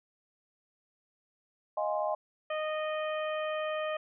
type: chord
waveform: sine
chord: F minor seventh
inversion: third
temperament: equal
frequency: 622.3 / 698.5 / 830.6 / 1046.5 Hz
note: Eb5 / F5 / Ab5 / C6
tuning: 0 / 0 / 0 / 0 cents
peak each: -31 / -36 / -35 / -37 dBFS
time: 1.77-2.15 s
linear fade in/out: 5 ms
type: harmonic tone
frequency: 618 Hz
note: D#5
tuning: 12 cents flat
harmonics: 1 / 2 / 3 / 4 / 5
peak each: -32 / -38 / -42 / -44 / -46 dBFS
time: 2.5-3.97 s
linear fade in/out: 5 ms
effects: none